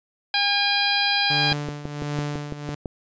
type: harmonic tone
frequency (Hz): 810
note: G#5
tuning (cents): -43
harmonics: 1 / 2 / 3 / 4 / 5 / 6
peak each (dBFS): -26 / -26 / -26 / -26 / -26 / -26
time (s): 0.34-1.53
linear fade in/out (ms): 2
type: tone with tremolo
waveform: sawtooth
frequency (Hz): 146.6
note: D3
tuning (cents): -3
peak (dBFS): -20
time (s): 1.3-2.75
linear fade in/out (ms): 5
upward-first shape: triangle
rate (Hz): 1.4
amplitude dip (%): 75
type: click train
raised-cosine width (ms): 2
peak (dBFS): -16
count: 9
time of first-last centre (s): 1.52-2.858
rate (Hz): 5.98
effects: resampled to 16000 Hz